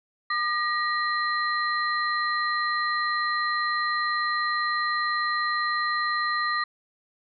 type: tone cluster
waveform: sine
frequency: 1205 / 1901 / 4100 Hz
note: D6 / A#6 / C8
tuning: +44 / +33 / -36 cents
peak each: -26 / -27 / -33 dBFS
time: 0.3-6.64 s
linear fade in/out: 5 ms
effects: none